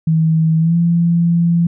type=tone with pitch glide; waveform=sine; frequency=160.5 to 169.95 Hz; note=E3 to F3; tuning=-46 to -47 cents; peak=-10 dBFS; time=0.07-1.67 s; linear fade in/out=5 ms; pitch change=+99 cents; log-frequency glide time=0.59-0.76 s; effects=none